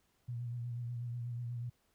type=tone with vibrato; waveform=sine; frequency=120 Hz; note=B2; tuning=49 cents flat; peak=-37 dBFS; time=0.28-1.7 s; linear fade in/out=10 ms; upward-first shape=sine; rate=8.2 Hz; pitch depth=36 cents each way; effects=pink hiss -75 dBFS RMS until 1.94 s